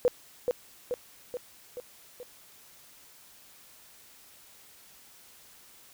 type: tone with echo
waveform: sine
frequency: 493.9 Hz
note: B4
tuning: in tune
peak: -19 dBFS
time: 0.05-0.08 s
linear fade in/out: 0 ms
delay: 430 ms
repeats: 5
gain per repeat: -4 dB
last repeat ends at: 2.23 s
effects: white hiss -55 dBFS RMS until 5.93 s